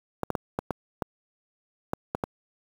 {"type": "clicks", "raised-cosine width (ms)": 1, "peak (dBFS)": -12, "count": 9, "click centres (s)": [0.233, 0.303, 0.352, 0.589, 0.707, 1.022, 1.934, 2.149, 2.238], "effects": ["high-pass 80 Hz 12 dB/octave", "7-bit"]}